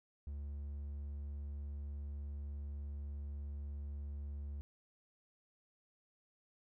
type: tone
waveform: triangle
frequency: 71.7 Hz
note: D2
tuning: 41 cents flat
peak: -39 dBFS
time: 0.27-4.61 s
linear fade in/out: 0 ms
effects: none